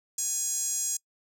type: tone with high-pass filter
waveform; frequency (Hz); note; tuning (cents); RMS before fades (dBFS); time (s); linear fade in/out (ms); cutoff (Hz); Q
sawtooth; 830.6; G#5; 0; -30; 0.18-0.97; 5; 7000; 8.5
effects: noise-tail reverb RT60 0.1 s tail -25 dB re dry